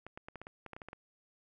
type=clicks; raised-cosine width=0.5 ms; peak=-30 dBFS; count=12; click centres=0.066 / 0.175 / 0.285 / 0.357 / 0.416 / 0.469 / 0.663 / 0.733 / 0.765 / 0.818 / 0.886 / 0.931 s; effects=none